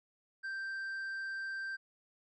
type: tone with tanh clipping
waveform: sine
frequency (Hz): 1569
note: G6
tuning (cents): +1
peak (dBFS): -38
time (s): 0.43-1.77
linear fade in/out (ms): 20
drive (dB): 4
effects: none